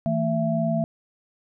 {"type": "tone cluster", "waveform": "sine", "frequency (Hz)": [161.5, 224.2, 667], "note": ["E3", "A3", "E5"], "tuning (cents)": [-35, 33, 20], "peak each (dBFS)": -25, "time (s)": [0.06, 0.84], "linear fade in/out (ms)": 0, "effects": []}